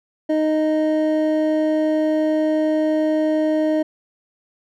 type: tone pair together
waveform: triangle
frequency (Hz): 310 / 621.4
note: D#4 / D#5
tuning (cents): -6 / -2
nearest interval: octave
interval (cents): 1204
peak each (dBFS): -16 / -18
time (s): 0.29-3.83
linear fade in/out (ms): 10
effects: none